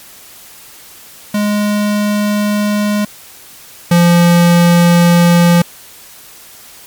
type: tone pair in turn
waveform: square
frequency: 207.7 / 172.7 Hz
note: G#3 / F3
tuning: 0 / -19 cents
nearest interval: minor third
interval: 319 cents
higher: first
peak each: -12 / -6 dBFS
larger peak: second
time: 1.34-3.05 / 3.91-5.62 s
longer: neither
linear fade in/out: 5 ms
effects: white hiss -37 dBFS RMS until 6.86 s + MP3 96 kbps